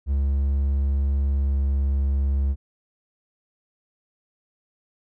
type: tone with pitch glide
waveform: triangle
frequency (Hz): 69.3 to 68.86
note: C#2 to C#2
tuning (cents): 0 to -11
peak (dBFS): -17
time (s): 0.06-2.56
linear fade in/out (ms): 50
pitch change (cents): -11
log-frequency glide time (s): 1.36-1.55
effects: none